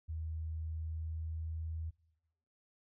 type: tone with pitch glide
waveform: sine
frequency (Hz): 79.8 to 80.63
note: D#2 to E2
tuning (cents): +44 to -38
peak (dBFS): -37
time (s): 0.08-1.91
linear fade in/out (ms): 20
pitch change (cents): +18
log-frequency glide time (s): 0.6-1.71
effects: noise-tail reverb RT60 1.0 s tail -23 dB re dry